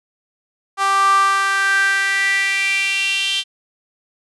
sawtooth tone with high-pass filter sweep, 392 Hz, G4, in tune, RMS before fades -17 dBFS, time 0.77-3.44 s, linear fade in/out 50 ms, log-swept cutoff 1000 to 3200 Hz, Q 6.8, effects resampled to 24000 Hz

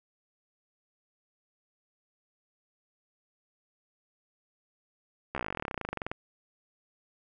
slowing click train, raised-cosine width 0.5 ms, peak -18 dBFS, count 28, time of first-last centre 5.35-6.115 s, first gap 14 ms, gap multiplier 1.05, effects none

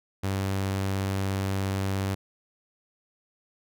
sawtooth tone, 97 Hz, G2, 18 cents flat, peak -22 dBFS, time 0.23-2.15 s, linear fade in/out 10 ms, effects none

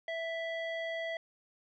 square tone with low-pass filter, 659.3 Hz, E5, in tune, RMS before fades -37 dBFS, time 0.08-1.17 s, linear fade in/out 2 ms, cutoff 2600 Hz, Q 6.8, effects none

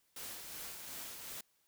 white noise with tremolo, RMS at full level -45 dBFS, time 0.16-1.41 s, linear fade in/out 5 ms, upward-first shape sine, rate 2.7 Hz, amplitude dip 35%, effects white hiss -75 dBFS RMS until 1.67 s

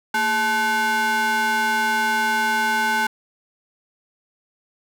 square ring-modulated tone, 320 Hz, D#4, 49 cents sharp, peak -16 dBFS, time 0.14-3.07 s, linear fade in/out 5 ms, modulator 1190 Hz, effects none

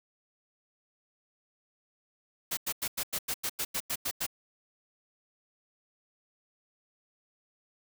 white noise bursts, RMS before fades -32 dBFS, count 12, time 2.51-4.266 s, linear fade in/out 10 ms, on 62 ms, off 92 ms, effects none

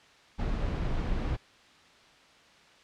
brown noise, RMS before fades -30 dBFS, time 0.38-1.37 s, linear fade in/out 20 ms, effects white hiss -57 dBFS RMS until 2.83 s + low-pass 4000 Hz 12 dB/octave

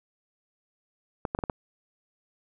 clicks, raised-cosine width 1 ms, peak -14 dBFS, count 5, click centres 1.252 / 1.349 / 1.389 / 1.438 / 1.498 s, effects none

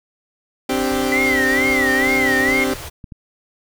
30% pulse chord, C suspended second, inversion none, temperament equal, 261.6 / 293.7 / 392 Hz, C4 / D4 / G4, 0 / 0 / 0 cents, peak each -18 / -22 / -20 dBFS, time 0.69-2.74 s, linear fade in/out 5 ms
pink band-stop noise, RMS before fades -32 dBFS, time 0.7-2.9 s, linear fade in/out 20 ms, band 170 to 310 Hz, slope 96 dB/octave
sine tone with vibrato, 1980 Hz, B6, 4 cents sharp, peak -16 dBFS, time 1.12-2.64 s, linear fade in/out 2 ms, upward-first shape sine, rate 2.2 Hz, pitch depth 140 cents each way
clicks, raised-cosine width 5 ms, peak -22 dBFS, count 4, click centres 2.075 / 2.488 / 3.042 / 3.122 s
effects none

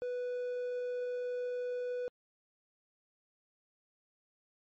triangle tone, 493.9 Hz, B4, in tune, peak -32 dBFS, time 0.02-2.08 s, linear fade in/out 0 ms, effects MP3 32 kbps

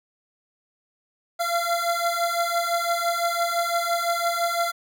25% pulse beating tone pair, 682 / 687.9 Hz, F5 / F5, -41 / -26 cents, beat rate 5.9 Hz, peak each -22 / -21 dBFS, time 1.39-4.72 s, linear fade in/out 20 ms, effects none

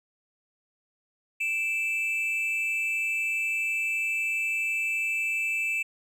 triangle tone pair together, 2349 / 2637 Hz, D7 / E7, 0 / 0 cents, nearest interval major second, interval 200 cents, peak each -30 / -25 dBFS, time 1.4-5.83 s, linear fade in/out 10 ms, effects none

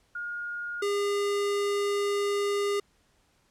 sine / square tone pair in turn, 1426 / 405.5 Hz, F6 / G#4, +36 / -41 cents, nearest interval octave + minor seventh, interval 2177 cents, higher first, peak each -32 / -26 dBFS, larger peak second, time 0.15-0.82 / 0.82-2.8 s, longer second, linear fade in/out 5 ms, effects pink hiss -67 dBFS RMS until 3.5 s + low-pass 10000 Hz 12 dB/octave

